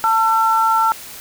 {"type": "tone pair together", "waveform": "sine", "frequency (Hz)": [892, 1348], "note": ["A5", "E6"], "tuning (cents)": [23, 38], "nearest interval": "perfect fifth", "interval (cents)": 715, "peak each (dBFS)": -15, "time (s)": [0.04, 0.92], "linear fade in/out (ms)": 0, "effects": ["white hiss -35 dBFS RMS until 1.2 s"]}